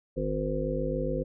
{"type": "harmonic tone with a mistuned harmonic", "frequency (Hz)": 51.91, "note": "G#1", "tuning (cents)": 0, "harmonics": [1, 3, 5, 7, 9, 10], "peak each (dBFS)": [-34, -34, -35, -36, -36, -32], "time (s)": [0.16, 1.24], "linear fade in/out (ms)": 20, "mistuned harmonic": 10, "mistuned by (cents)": -16, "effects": []}